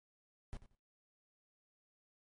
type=noise with echo; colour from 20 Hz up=brown; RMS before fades=-43 dBFS; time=0.53-0.57 s; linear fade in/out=0 ms; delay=90 ms; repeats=2; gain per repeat=-14 dB; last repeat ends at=0.75 s; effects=noise-tail reverb RT60 0.3 s tail -19 dB re dry + MP3 48 kbps